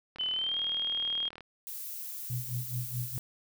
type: click train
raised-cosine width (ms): 0.3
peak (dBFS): -29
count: 50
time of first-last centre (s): 0.16-1.407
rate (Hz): 39.3
type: tone with pitch glide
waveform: sine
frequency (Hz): 3030 to 3247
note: F#7 to G#7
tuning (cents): +40 to -40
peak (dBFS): -29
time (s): 0.19-1.29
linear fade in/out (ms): 10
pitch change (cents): +120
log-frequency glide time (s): 0.32-0.58
type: noise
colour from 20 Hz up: violet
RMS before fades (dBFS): -40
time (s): 1.67-3.19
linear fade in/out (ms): 0
type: tone with tremolo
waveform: sine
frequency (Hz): 123.47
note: B2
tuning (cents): 0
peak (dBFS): -30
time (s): 2.3-3.18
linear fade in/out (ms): 0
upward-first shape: sine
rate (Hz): 4.7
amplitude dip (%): 90
effects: none